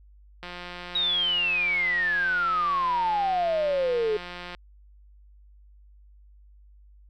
click train, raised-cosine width 0.3 ms, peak -22 dBFS, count 730, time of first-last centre 0.43-4.549 s, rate 177 Hz
sine exponential sweep, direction down, 3837 to 416.6 Hz, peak -22 dBFS, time 0.95-4.17 s, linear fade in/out 5 ms
effects added 50 Hz sine -50 dBFS peak until 7.09 s

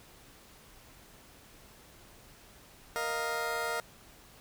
20% pulse chord, Bb suspended fourth, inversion none, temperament just, 466.2 / 621.6 / 699.2 Hz, Bb4 / Eb5 / F5, 0 / -2 / +2 cents, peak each -31 / -33 / -32 dBFS, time 2.96-3.8 s, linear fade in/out 0 ms, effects pink hiss -56 dBFS RMS until 4.4 s

